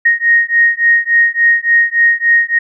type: beating tone pair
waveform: sine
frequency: 1864.7 / 1868.2 Hz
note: A#6 / A#6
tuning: 0 / +3 cents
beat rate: 3.5 Hz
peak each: -11 dBFS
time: 0.05-2.59 s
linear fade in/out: 10 ms
effects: none